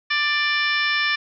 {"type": "harmonic tone", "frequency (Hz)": 590, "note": "D5", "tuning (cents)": 8, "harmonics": [2, 3, 4, 5, 6, 7, 8, 9], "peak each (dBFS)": [-28, -22, -24, -30, -29, -35, -38, -30], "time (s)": [0.1, 1.16], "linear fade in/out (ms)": 10, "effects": []}